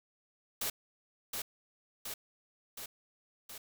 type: noise with echo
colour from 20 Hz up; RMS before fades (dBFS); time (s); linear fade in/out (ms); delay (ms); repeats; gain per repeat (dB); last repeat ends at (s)
white; -35; 0.61-0.7; 5; 720; 4; -3; 3.58
effects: none